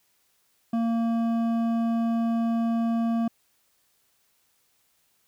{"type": "tone with hard clipping", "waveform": "sine", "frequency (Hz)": 230, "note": "A#3", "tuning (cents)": -23, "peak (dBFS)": -24, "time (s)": [0.73, 3.28], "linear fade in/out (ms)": 5, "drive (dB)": 9, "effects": ["white hiss -68 dBFS RMS until 5.27 s"]}